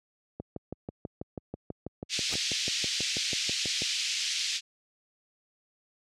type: click train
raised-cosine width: 2 ms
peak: -22 dBFS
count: 22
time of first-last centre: 0.4-3.82 s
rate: 6.14 Hz
type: band-pass noise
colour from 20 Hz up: white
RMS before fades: -31 dBFS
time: 2.09-4.61 s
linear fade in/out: 50 ms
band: 2400 to 5900 Hz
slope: 24 dB/octave
type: noise with exponential growth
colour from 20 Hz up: pink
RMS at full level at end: -31 dBFS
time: 2.26-2.34 s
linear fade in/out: 0 ms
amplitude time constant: 16 ms
effects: high-pass 80 Hz 12 dB/octave + low-pass 11000 Hz 12 dB/octave